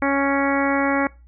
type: harmonic tone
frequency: 277.5 Hz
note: C#4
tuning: 2 cents sharp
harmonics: 1 / 2 / 3 / 4 / 5 / 6 / 7 / 8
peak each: -21 / -24 / -26 / -27 / -28 / -29 / -29 / -30 dBFS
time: 0.02-1.07 s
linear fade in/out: 2 ms
effects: noise-tail reverb RT60 0.3 s tail -22 dB re dry + added 60 Hz sine -45 dBFS peak until 1.27 s